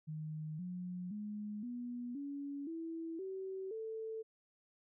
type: tone with pitch steps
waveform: sine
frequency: 154.9 / 180 / 209.2 / 243.1 / 282.5 / 328.2 / 381.4 / 443.2 Hz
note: D#3 / F#3 / G#3 / B3 / C#4 / E4 / G4 / A4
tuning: -7 / -47 / +13 / -27 / +33 / -8 / -47 / +13 cents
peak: -40 dBFS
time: 0.07-4.23 s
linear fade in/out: 20 ms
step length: 520 ms
effects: none